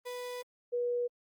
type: tone pair in turn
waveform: 35% pulse / sine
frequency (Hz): 493.9 / 484.6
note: B4 / B4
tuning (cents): 0 / -33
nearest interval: unison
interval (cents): 33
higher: first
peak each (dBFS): -36 / -29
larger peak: second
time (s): 0.05-0.43 / 0.72-1.08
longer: first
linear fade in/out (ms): 20
effects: Opus 24 kbps

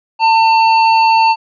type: tone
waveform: square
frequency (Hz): 898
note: A5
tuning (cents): +35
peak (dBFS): -8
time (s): 0.19-1.36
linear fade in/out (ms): 50
effects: resampled to 11025 Hz

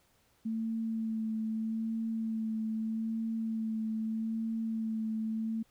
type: tone with vibrato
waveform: sine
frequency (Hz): 222.4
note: A3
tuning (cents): +19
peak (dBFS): -31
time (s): 0.45-5.63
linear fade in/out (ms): 10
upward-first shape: sine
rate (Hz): 0.8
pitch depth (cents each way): 19
effects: pink hiss -69 dBFS RMS until 5.7 s

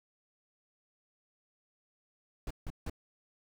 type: noise bursts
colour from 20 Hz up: brown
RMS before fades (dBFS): -37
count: 3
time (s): 2.47-2.898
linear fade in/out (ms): 2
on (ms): 36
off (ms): 160
effects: none

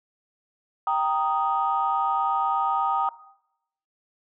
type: chord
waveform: sine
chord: Eb major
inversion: first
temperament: equal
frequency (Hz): 784 / 932.3 / 1244.5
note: G5 / Bb5 / Eb6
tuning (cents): 0 / 0 / 0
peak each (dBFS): -25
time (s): 0.87-3.09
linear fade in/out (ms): 2
effects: noise-tail reverb RT60 0.8 s tail -18 dB re dry + tanh soft clip ceiling -12 dBFS

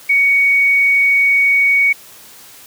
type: tone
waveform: sine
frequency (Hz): 2237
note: C#7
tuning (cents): +15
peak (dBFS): -9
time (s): 0.09-1.93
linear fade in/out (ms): 10
effects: white hiss -40 dBFS RMS until 2.66 s + high-pass 60 Hz 12 dB/octave

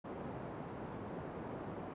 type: band-pass noise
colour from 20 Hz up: pink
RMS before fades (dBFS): -45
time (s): 0.04-1.94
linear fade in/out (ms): 10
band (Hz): 130 to 910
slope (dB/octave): 12
effects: resampled to 8000 Hz

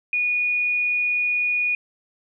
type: tone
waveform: sine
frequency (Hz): 2456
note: D#7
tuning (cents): -23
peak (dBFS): -19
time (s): 0.13-1.75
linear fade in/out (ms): 2
effects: none

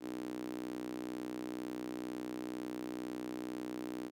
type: tone with high-pass filter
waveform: sawtooth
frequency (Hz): 62.1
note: B1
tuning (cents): +10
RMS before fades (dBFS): -42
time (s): 0-4.11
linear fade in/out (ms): 50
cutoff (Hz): 300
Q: 5
effects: none

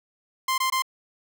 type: tone bursts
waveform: sawtooth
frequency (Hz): 1046.5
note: C6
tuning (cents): 0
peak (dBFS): -18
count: 3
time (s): 0.48-0.822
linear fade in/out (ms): 5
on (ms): 100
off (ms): 21
effects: none

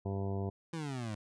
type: harmonic tone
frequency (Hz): 98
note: G2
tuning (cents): 0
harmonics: 1 / 2 / 3 / 4 / 5 / 6 / 7 / 8 / 9 / 10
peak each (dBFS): -35 / -40 / -47 / -41 / -47 / -53 / -46 / -58 / -52 / -55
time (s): 0.05-0.5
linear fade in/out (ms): 10
type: exponential sweep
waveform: 25% pulse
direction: down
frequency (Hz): 170.1 to 102.4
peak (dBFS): -33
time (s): 0.73-1.15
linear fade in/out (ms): 5
effects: resampled to 22050 Hz

